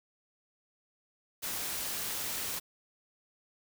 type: noise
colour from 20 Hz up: white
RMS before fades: -36 dBFS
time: 1.42-2.6 s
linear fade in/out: 20 ms
effects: none